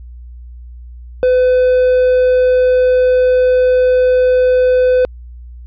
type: tone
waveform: triangle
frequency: 505 Hz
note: B4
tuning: 39 cents sharp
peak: -6 dBFS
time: 1.23-5.05 s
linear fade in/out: 0 ms
effects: added 60 Hz sine -30 dBFS peak until 5.66 s + resampled to 11025 Hz